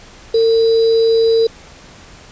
sine tone with sample-and-hold, 453.2 Hz, A#4, 49 cents flat, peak -9 dBFS, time 0.34-1.47 s, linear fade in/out 5 ms, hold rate 4410 Hz, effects pink hiss -40 dBFS RMS until 2.31 s + resampled to 16000 Hz

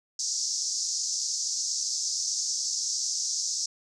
white band-pass noise, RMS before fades -30 dBFS, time 0.19-3.66 s, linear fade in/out 5 ms, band 5000 to 6700 Hz, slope 48 dB/octave, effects none

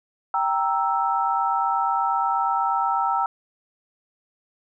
sine chord, E diminished, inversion first, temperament equal, 784 / 932.3 / 1318.5 Hz, G5 / Bb5 / E6, 0 / 0 / 0 cents, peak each -24 dBFS, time 0.34-3.26 s, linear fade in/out 2 ms, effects none

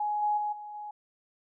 sine tone with level steps, 837 Hz, G#5, 13 cents sharp, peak -27 / -24 / -28 / -39 / -37 dBFS, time 0-0.91 s, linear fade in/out 5 ms, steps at 0.22 / 0.37 / 0.52 / 0.74 s, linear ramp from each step 10 ms, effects none

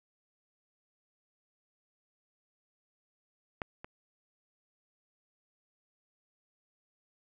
clicks, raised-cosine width 0.5 ms, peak -19 / -28 dBFS, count 2, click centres 3.618 / 3.845 s, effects none

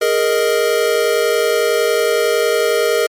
square chord, Ab suspended second, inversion none, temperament equal, 415.3 / 466.2 / 622.3 Hz, Ab4 / Bb4 / Eb5, 0 / 0 / 0 cents, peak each -19 / -16 / -20 dBFS, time 0.01-3.07 s, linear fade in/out 10 ms, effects MP3 64 kbps

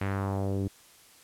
sawtooth tone with low-pass filter sweep, 98 Hz, G2, in tune, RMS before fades -30 dBFS, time 0.01-0.68 s, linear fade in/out 5 ms, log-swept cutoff 2300 to 310 Hz, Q 1.9, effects white hiss -56 dBFS RMS until 1.23 s + low-pass 12000 Hz 12 dB/octave

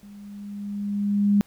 sine tone with level ramp, 203.4 Hz, G#3, 36 cents flat, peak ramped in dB -42 to -14 dBFS, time 0.03-1.41 s, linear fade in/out 0 ms, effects pink hiss -58 dBFS RMS until 1.46 s

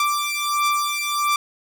sawtooth beating tone pair, 1174.7 / 1176.2 Hz, D6 / D6, 0 / +2 cents, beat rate 1.5 Hz, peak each -19 dBFS, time 0-1.36 s, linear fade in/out 2 ms, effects none

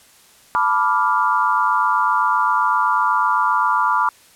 sine chord, B half-diminished seventh, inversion third, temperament equal, 880 / 987.8 / 1174.7 / 1396.9 Hz, A5 / B5 / D6 / F6, 0 / 0 / 0 / 0 cents, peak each -23 / -18 / -19 / -22 dBFS, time 0.55-4.09 s, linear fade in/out 0 ms, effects white hiss -50 dBFS RMS until 4.35 s + low-pass 12000 Hz 12 dB/octave

